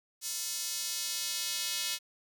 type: tone with high-pass filter sweep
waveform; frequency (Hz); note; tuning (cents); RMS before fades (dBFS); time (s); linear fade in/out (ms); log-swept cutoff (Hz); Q
square; 196; G3; 0; -35; 0.21-1.99; 50; 6000 to 3500; 1.2
effects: none